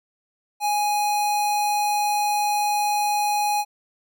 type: tone with notch filter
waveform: square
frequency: 830.6 Hz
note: G#5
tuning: in tune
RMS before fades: -22 dBFS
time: 0.6-3.65 s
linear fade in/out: 50 ms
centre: 1700 Hz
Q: 1.3
effects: none